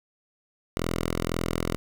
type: tone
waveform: 5% pulse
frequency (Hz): 42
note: E1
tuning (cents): +33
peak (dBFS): -15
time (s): 0.77-1.76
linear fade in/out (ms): 0
effects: none